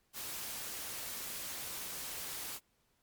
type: noise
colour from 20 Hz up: white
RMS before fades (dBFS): -42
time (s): 0.13-2.6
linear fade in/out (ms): 50
effects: pink hiss -75 dBFS RMS until 3.02 s + MP3 96 kbps